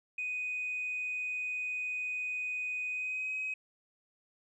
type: tone with pitch glide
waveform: sine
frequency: 2493 to 2532 Hz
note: D#7 to D#7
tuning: +3 to +30 cents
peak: -32 dBFS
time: 0.18-3.54 s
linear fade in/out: 5 ms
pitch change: +27 cents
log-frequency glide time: 2.89-3.34 s
effects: tanh soft clip ceiling -29 dBFS